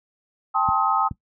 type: chord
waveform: sine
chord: A half-diminished seventh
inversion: third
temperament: just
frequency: 792 / 880 / 1056 / 1267.2 Hz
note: G5 / A5 / C6 / Eb6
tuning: +18 / 0 / +16 / +31 cents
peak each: -24 / -24 / -27 / -21 dBFS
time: 0.54-1.09 s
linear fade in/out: 20 ms
type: clicks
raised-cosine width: 5 ms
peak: -17 dBFS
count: 2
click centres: 0.688 / 1.112 s
effects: noise-tail reverb RT60 0.1 s tail -19 dB re dry + high-pass 60 Hz 12 dB/octave